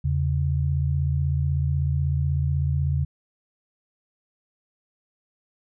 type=tone pair together; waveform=sine; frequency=82.41 / 138.59 Hz; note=E2 / C#3; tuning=0 / 0 cents; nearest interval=major sixth; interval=900 cents; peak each=-23 dBFS; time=0.04-3.05 s; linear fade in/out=10 ms; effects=none